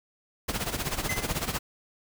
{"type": "noise with tremolo", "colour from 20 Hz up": "pink", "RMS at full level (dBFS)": -28, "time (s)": [0.48, 1.59], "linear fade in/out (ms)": 10, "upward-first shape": "sine", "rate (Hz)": 16, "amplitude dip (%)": 75}
{"type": "tone with exponential decay", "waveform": "square", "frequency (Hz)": 2047, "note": "C7", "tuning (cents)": -38, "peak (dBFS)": -28, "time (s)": [1.09, 1.41], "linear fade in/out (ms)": 5, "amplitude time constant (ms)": 69}
{"effects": []}